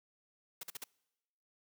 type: noise bursts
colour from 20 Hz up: white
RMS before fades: -43 dBFS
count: 4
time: 0.61-0.84 s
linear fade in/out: 5 ms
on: 23 ms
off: 46 ms
effects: noise-tail reverb RT60 1.0 s tail -25 dB re dry + high-pass 150 Hz 12 dB/octave